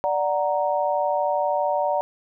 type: chord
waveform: sine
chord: D augmented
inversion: none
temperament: equal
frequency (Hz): 587.3 / 740 / 932.3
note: D5 / F#5 / A#5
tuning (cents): 0 / 0 / 0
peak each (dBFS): -23 / -25 / -25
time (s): 0.04-2.01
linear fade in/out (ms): 0
effects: none